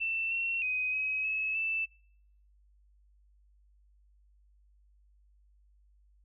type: tone with pitch steps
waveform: sine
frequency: 2675 / 2718 / 2511 / 2542 / 2582 / 2647 Hz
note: E7 / F7 / D#7 / D#7 / E7 / E7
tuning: +25 / -48 / +15 / +36 / -37 / +7 cents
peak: -29 dBFS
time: 0-1.86 s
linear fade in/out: 20 ms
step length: 310 ms
effects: noise-tail reverb RT60 0.7 s tail -26 dB re dry + added 50 Hz sine -61 dBFS peak until 6.24 s